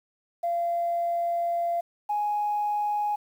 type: tone pair in turn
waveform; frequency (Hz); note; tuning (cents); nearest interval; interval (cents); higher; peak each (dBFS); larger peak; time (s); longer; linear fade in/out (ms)
sine; 687 / 832.7; F5 / G#5; -29 / +4; minor third; 333; second; -23; neither; 0.43-1.81 / 2.09-3.16; first; 10
effects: tanh soft clip ceiling -19 dBFS + 9-bit